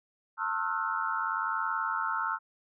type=tone cluster; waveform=sine; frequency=898 / 1074 / 1305 / 1386 / 1484 Hz; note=A5 / C6 / E6 / F6 / F#6; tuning=+35 / +45 / -18 / -14 / +5 cents; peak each=-35 / -36 / -33 / -34 / -38 dBFS; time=0.37-2.39 s; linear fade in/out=50 ms; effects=none